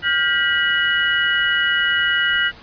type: tone cluster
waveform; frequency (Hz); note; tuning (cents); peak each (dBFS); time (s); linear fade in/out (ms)
sine; 1414 / 1575 / 1944 / 2916; F6 / G6 / B6 / F#7; +21 / +8 / -28 / -26; -21; 0.02-2.52; 50
effects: pink hiss -42 dBFS RMS until 2.62 s + resampled to 11025 Hz

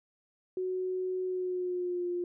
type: tone with pitch glide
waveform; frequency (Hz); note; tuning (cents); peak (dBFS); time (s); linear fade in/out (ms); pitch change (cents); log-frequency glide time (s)
sine; 370 to 352.7; F#4 to F4; 0 to +17; -30; 0.57-2.24; 2; -83; 1.25-2.08
effects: none

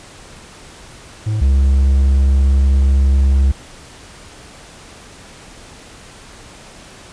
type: tone pair in turn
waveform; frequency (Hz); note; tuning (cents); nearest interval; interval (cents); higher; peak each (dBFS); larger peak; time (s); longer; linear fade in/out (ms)
triangle; 107.6 / 67.78; A2 / C#2; -38 / -38; minor sixth; 800; first; -13 / -7; second; 1.26-1.41 / 1.41-3.52; second; 10
effects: pink hiss -39 dBFS RMS until 7.12 s + resampled to 22050 Hz

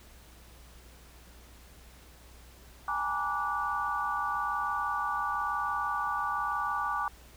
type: tone cluster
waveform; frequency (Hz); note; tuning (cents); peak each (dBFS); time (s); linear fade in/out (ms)
sine; 811 / 872 / 958 / 1165 / 1466; G#5 / A5 / A#5 / D6 / F#6; -41 / -16 / +47 / -14 / -16; -37 / -38 / -38 / -31 / -37; 2.88-7.08; 2
effects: added 60 Hz sine -53 dBFS peak until 7.36 s + pink hiss -56 dBFS RMS until 7.36 s

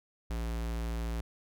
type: tone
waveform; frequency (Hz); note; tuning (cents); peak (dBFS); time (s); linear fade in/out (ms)
square; 57.1; A#1; -35; -33; 0.3-1.21; 5
effects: none

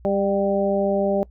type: harmonic tone with a mistuned harmonic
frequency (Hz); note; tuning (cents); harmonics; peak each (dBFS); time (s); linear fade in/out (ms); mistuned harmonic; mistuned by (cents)
198.5; G3; +22; 1 / 2 / 3 / 4; -24 / -24 / -21 / -29; 0.05-1.23; 0; 4; -30
effects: noise-tail reverb RT60 0.1 s tail -22 dB re dry + added 60 Hz sine -44 dBFS peak until 1.3 s

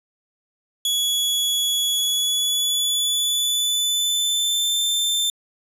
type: tone with pitch glide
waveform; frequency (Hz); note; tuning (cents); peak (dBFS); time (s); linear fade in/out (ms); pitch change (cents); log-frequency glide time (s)
sawtooth; 3375 to 3561; G#7 to A7; +27 to +20; -16; 0.85-5.3; 2; +93; 1.93-4.82
effects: resampled to 32000 Hz

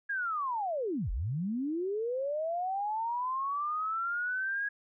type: linear two-way sweep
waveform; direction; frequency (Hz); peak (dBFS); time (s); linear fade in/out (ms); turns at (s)
sine; down then up; 1661.2 to 36.59 to 1661.2; -30; 0.09-4.69; 10; 1.11
effects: none

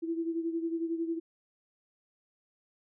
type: beating tone pair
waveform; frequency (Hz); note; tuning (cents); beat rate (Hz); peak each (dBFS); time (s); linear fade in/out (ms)
sine; 329.6 / 340.6; E4 / F4; 0 / -43; 11; -31 / -37; 0.02-1.2; 20
effects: none

